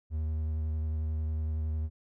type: tone with vibrato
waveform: triangle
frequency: 78 Hz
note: D#2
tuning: 5 cents sharp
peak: -27 dBFS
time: 0.1-1.9 s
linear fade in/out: 50 ms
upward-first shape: triangle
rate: 11 Hz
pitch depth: 22 cents each way
effects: none